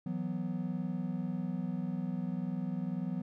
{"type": "chord", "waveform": "triangle", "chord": "E suspended second", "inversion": "none", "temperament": "equal", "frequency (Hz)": [164.81, 185, 246.9], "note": ["E3", "F#3", "B3"], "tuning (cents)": [0, 0, 0], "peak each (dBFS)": [-36, -34, -37], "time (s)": [0.06, 3.22], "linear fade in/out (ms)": 5, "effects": []}